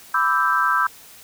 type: chord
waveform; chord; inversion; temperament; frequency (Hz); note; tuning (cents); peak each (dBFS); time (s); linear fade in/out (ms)
sine; E minor seventh; second; equal with one note detuned; 995.8 / 1174.7 / 1318.5 / 1568; B5 / D6 / E6 / G6; +14 / 0 / 0 / 0; -23 / -24 / -20 / -21; 0.14-0.87; 5
effects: white hiss -45 dBFS RMS until 1.23 s